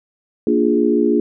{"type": "chord", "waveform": "sine", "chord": "Bb dominant seventh", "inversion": "none", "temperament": "equal", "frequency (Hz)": [233.1, 293.7, 349.2, 415.3], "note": ["Bb3", "D4", "F4", "Ab4"], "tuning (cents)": [0, 0, 0, 0], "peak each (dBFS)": -18, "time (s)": [0.47, 1.2], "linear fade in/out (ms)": 2, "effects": []}